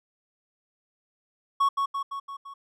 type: tone with echo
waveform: triangle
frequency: 1108.7 Hz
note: C#6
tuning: in tune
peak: -17 dBFS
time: 1.6-1.69 s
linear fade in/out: 10 ms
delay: 170 ms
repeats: 5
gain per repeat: -4 dB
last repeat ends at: 2.54 s
effects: none